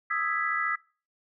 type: chord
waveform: sine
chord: E major seventh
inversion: third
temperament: equal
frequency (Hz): 1244.5 / 1318.5 / 1661.2 / 1975.5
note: D#6 / E6 / G#6 / B6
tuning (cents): 0 / 0 / 0 / 0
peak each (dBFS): -32 / -31 / -33 / -30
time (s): 0.1-0.76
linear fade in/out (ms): 10
effects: noise-tail reverb RT60 0.4 s tail -25 dB re dry